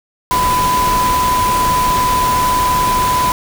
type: tone in noise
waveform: sine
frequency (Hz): 1000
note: B5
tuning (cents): +21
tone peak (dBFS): -12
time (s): 0.31-3.32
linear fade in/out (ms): 0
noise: pink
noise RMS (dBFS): -20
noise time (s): 0.31-3.32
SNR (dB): +5
effects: none